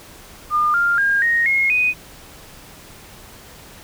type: tone with pitch steps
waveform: sine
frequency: 1210 / 1398 / 1615.2 / 1866.1 / 2156 / 2491 Hz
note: D#6 / F6 / G#6 / A#6 / C#7 / D#7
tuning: -49 / +1 / -49 / +1 / -49 / +1 cents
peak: -14 dBFS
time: 0.5-1.94 s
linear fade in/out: 50 ms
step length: 240 ms
effects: pink hiss -42 dBFS RMS until 3.83 s